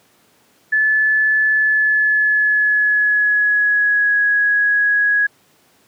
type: tone with pitch glide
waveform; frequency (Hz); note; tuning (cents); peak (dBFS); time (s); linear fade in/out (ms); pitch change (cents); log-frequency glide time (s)
sine; 1732 to 1666.3; A6 to G#6; -28 to +5; -12; 0.72-5.27; 10; -67; 1.51-4.16
effects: pink hiss -55 dBFS RMS until 5.87 s + high-pass 150 Hz 12 dB/octave